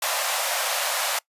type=high-pass noise; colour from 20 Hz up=pink; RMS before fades=-25 dBFS; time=0.02-1.19 s; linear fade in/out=5 ms; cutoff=530 Hz; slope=96 dB/octave; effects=noise-tail reverb RT60 0.1 s tail -23 dB re dry + resampled to 32000 Hz